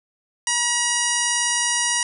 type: harmonic tone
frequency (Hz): 959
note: A#5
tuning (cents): +49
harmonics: 1 / 2 / 3 / 4 / 5 / 6 / 7 / 8 / 9 / 10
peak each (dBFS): -29 / -26 / -28 / -34 / -31 / -24 / -30 / -32 / -32 / -27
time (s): 0.47-2.03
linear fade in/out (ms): 2
effects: none